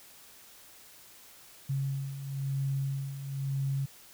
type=beating tone pair; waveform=sine; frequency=136.1 / 137.1 Hz; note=C#3 / C#3; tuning=-31 / -19 cents; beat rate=1 Hz; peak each=-37 / -31 dBFS; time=1.69-3.86 s; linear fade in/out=10 ms; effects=white hiss -54 dBFS RMS until 4.13 s